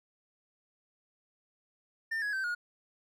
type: tone with pitch steps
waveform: triangle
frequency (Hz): 1802 / 1671.6 / 1550.7 / 1438.5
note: A6 / G#6 / G6 / F#6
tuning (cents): +41 / +11 / -19 / -49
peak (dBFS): -29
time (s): 2.11-2.55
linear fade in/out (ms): 10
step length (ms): 110
effects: none